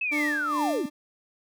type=linear sweep; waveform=sine; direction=down; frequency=2637 to 220 Hz; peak=-25 dBFS; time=0.01-0.86 s; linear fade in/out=5 ms
type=tone with tremolo; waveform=40% pulse; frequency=296.9 Hz; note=D4; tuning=19 cents sharp; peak=-25 dBFS; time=0.11-0.9 s; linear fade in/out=20 ms; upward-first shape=sine; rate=2.3 Hz; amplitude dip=70%
effects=none